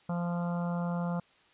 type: harmonic tone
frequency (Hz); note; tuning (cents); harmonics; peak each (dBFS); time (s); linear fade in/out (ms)
173.5; F3; -11; 1 / 3 / 4 / 5 / 6 / 7 / 8; -30 / -40 / -42 / -44 / -46 / -47 / -48; 0.09-1.2; 5
effects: white hiss -63 dBFS RMS until 1.53 s + resampled to 8000 Hz